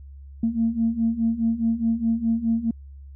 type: beating tone pair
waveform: sine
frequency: 225.1 / 229.9 Hz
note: A3 / A#3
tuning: +40 / -24 cents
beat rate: 4.8 Hz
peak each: -24 / -21 dBFS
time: 0.43-2.71 s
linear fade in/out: 5 ms
effects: tanh soft clip ceiling -12 dBFS + added 69 Hz sine -39 dBFS peak until 3.15 s